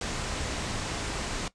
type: low-pass noise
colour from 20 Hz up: pink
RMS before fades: -33 dBFS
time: 0.01-1.48 s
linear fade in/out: 2 ms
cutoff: 8700 Hz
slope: 48 dB/octave
effects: noise-tail reverb RT60 0.1 s tail -17 dB re dry